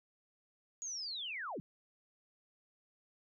sine linear sweep, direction down, 6770 to 126.1 Hz, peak -39 dBFS, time 0.82-1.6 s, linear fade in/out 0 ms, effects none

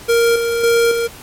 square tone with tremolo, 466.2 Hz, A#4, in tune, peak -11 dBFS, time 0.08-1.08 s, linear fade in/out 20 ms, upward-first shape square, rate 1.8 Hz, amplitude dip 45%, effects pink hiss -37 dBFS RMS until 1.22 s + MP3 64 kbps

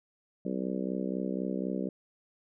harmonic tone, 64 Hz, C2, 38 cents flat, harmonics 3 / 4 / 5 / 6 / 7 / 8 / 9, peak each -34 / -36 / -38 / -40 / -41 / -42 / -43 dBFS, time 0.45-1.89 s, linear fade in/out 5 ms, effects none

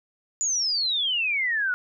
sine exponential sweep, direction down, 7040 to 1428 Hz, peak -22 dBFS, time 0.41-1.74 s, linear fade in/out 0 ms, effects none

